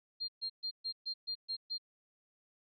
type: tone bursts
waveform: sine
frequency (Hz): 4200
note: C8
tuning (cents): +6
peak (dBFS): -35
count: 8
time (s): 0.2-1.782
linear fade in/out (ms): 20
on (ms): 84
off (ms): 130
effects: none